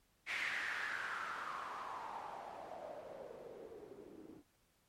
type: noise with low-pass filter sweep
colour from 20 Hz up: blue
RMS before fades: -45 dBFS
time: 0.26-4.43 s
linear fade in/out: 50 ms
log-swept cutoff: 2200 to 310 Hz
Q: 4.8
effects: pink hiss -75 dBFS RMS until 4.88 s + MP3 64 kbps